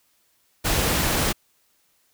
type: noise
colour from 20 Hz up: pink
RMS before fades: -22 dBFS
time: 0.64-1.33 s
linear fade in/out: 20 ms
effects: white hiss -65 dBFS RMS until 2.13 s